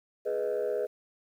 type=chord; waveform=sine; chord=G# minor; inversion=none; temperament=equal with one note detuned; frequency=418.7 / 493.9 / 622.3 Hz; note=G#4 / B4 / D#5; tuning=+14 / 0 / 0 cents; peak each=-30 / -30 / -32 dBFS; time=0.25-0.87 s; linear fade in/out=20 ms; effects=tanh soft clip ceiling -23 dBFS + 10-bit